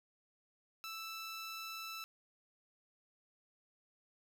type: tone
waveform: 15% pulse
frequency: 1322 Hz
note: E6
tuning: 5 cents sharp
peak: -37 dBFS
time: 0.84-2.04 s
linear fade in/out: 0 ms
effects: none